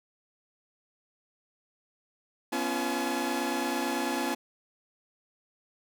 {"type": "tone cluster", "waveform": "sawtooth", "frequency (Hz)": [247.7, 276.7, 343.4, 850], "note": ["B3", "C#4", "F4", "G#5"], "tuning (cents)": [5, -3, -29, 40], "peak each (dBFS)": -30, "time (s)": [2.52, 4.35], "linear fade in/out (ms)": 10, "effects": []}